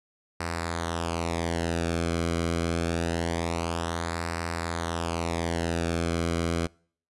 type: tone with flanger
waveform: sawtooth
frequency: 84 Hz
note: E2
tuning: 33 cents sharp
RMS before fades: -29 dBFS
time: 0.4-6.67 s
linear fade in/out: 5 ms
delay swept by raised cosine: 0.3 to 1.12 ms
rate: 0.25 Hz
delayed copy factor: -0.7
effects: noise-tail reverb RT60 0.5 s tail -25 dB re dry + resampled to 24000 Hz